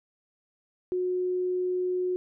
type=tone; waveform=sine; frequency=364.1 Hz; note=F#4; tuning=28 cents flat; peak=-25 dBFS; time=0.92-2.16 s; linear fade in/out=0 ms; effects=none